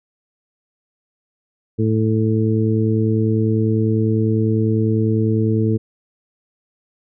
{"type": "harmonic tone", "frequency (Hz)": 110, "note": "A2", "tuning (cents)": 0, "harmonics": [1, 2, 3, 4], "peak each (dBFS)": [-17, -20, -22, -23], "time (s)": [1.78, 5.78], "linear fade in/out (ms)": 20, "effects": []}